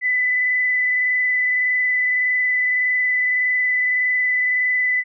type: tone with frequency modulation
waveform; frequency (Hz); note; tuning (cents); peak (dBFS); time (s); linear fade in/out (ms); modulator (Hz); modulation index
sine; 2000; B6; +21; -16; 0.01-5.04; 50; 21.7; 0.76
effects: none